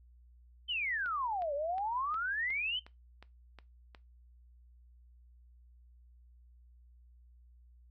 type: exponential two-way sweep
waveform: sine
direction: down then up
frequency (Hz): 3136 to 554.4 to 3136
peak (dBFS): -32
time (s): 0.68-2.8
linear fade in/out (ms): 20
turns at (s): 1.54
type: click train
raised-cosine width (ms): 0.3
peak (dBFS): -35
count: 9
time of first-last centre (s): 1.06-3.948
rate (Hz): 2.77
effects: noise-tail reverb RT60 0.2 s tail -17 dB re dry + added 60 Hz sine -57 dBFS peak until 7.9 s